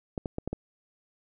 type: clicks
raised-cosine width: 2 ms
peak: -18 dBFS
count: 5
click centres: 0.178 / 0.258 / 0.384 / 0.476 / 0.53 s
effects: none